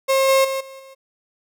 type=tone with level steps; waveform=35% pulse; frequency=536 Hz; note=C5; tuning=42 cents sharp; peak=-13 / -11 / -20 / -35 / -39 dBFS; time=0.08-0.95 s; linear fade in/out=20 ms; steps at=0.28 / 0.44 / 0.6 / 0.79 s; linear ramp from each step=10 ms; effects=none